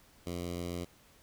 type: tone with notch filter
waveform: 10% pulse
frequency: 87.31 Hz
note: F2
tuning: in tune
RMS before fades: -38 dBFS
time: 0.26-0.85 s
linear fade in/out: 10 ms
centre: 1500 Hz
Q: 1.3
effects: pink hiss -62 dBFS RMS until 1.22 s